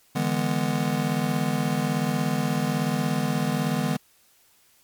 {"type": "chord", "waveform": "square", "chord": "E dominant seventh", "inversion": "third", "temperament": "just", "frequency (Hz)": [148.33, 164.81, 206, 247.2], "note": ["D3", "E3", "G#3", "B3"], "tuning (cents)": [18, 0, -14, 2], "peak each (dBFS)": -29, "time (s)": [0.15, 3.97], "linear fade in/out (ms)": 10, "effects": ["white hiss -60 dBFS RMS until 4.83 s", "MP3 96 kbps"]}